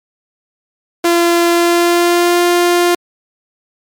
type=tone with pitch glide; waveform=sawtooth; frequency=342.6 to 350 Hz; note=F4 to F4; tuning=-33 to +4 cents; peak=-5 dBFS; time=1.04-2.95 s; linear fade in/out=5 ms; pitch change=+37 cents; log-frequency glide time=1.51-2.42 s; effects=MP3 96 kbps